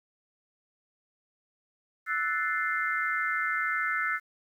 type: chord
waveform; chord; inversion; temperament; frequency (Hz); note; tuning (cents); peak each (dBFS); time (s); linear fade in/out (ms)
sine; F# half-diminished seventh; third; equal; 1318.5 / 1480 / 1760 / 2093; E6 / F#6 / A6 / C7; 0 / 0 / 0 / 0; -32; 2.06-4.2; 50
effects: 10-bit